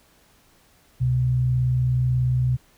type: tone pair together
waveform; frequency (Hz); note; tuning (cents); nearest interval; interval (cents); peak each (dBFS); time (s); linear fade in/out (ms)
sine; 67.9 / 126.2; C#2 / B2; -35 / +38; major seventh; 1073; -30 / -18; 1-2.57; 20
effects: pink hiss -58 dBFS RMS until 2.77 s